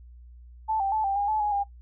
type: tone with pitch steps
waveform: sine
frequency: 876 / 784 / 869 / 787 / 812 / 863 / 833 / 804 Hz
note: A5 / G5 / A5 / G5 / G#5 / A5 / G#5 / G5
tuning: -8 / 0 / -22 / +7 / -39 / -34 / +5 / +44 cents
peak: -23 dBFS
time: 0.68-1.64 s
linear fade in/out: 20 ms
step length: 120 ms
effects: noise-tail reverb RT60 0.1 s tail -18 dB re dry + added 60 Hz sine -45 dBFS peak until 1.81 s